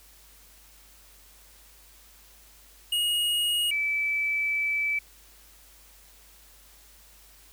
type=tone pair in turn; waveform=square / sine; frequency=2877 / 2310 Hz; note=F#7 / D7; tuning=-49 / -29 cents; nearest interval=major third; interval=380 cents; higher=first; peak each=-24 dBFS; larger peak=neither; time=2.92-3.71 / 3.71-4.99 s; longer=second; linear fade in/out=5 ms; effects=added 50 Hz sine -57 dBFS peak until 7.52 s + white hiss -55 dBFS RMS until 7.52 s